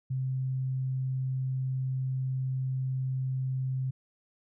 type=tone; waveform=sine; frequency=130.81 Hz; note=C3; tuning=in tune; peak=-28 dBFS; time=0.1-3.91 s; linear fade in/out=10 ms; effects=none